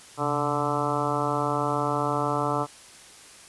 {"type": "harmonic tone with a mistuned harmonic", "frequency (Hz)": 146.3, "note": "D3", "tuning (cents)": -6, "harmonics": [1, 2, 3, 4, 5, 6, 7, 8, 9], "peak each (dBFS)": [-32, -32, -32, -32, -32, -32, -32, -32, -32], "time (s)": [0.17, 2.67], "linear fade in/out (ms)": 50, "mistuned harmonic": 1, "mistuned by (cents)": -140, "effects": ["white hiss -48 dBFS RMS until 3.48 s", "resampled to 24000 Hz"]}